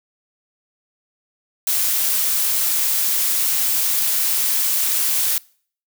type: noise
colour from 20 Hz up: blue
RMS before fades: -19 dBFS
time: 1.67-5.38 s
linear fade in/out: 2 ms
effects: noise-tail reverb RT60 0.5 s tail -24 dB re dry